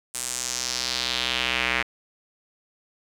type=tone with band-pass filter sweep; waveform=square; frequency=62.3 Hz; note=B1; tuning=16 cents sharp; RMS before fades=-27 dBFS; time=0.14-1.83 s; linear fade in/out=10 ms; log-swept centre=8900 to 2100 Hz; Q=2.4; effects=none